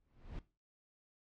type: noise with exponential growth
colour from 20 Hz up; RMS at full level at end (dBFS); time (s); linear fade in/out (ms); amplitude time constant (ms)
brown; -41; 0-0.39; 0; 84
effects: noise-tail reverb RT60 0.3 s tail -17 dB re dry + low-pass 4000 Hz 12 dB/octave